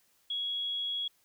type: tone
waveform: sine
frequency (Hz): 3331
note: G#7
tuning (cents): +4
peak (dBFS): -31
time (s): 0.3-1.08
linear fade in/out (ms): 5
effects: white hiss -69 dBFS RMS until 1.24 s